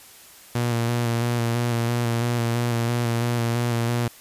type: tone with vibrato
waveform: sawtooth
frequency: 118.3 Hz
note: A#2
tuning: 26 cents sharp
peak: -17 dBFS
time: 0.55-4.08 s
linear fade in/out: 5 ms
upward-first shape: square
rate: 3 Hz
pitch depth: 24 cents each way
effects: white hiss -47 dBFS RMS until 4.2 s + resampled to 32000 Hz